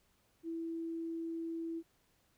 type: tone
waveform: sine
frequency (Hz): 330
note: E4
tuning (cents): +2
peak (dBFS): -37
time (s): 0.43-1.83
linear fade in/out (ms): 50
effects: pink hiss -73 dBFS RMS until 2.37 s